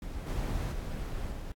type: noise with level steps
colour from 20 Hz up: brown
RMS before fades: -38 / -32 / -36 / -39 dBFS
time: 0.02-1.52 s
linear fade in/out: 2 ms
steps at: 0.26 / 0.71 / 1.31 s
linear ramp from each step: 20 ms
effects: AAC 64 kbps